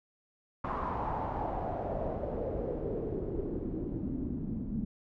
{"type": "noise with low-pass filter sweep", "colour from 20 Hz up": "pink", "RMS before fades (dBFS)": -35, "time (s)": [0.64, 4.85], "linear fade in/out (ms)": 5, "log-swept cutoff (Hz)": [1100, 210], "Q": 4, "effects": []}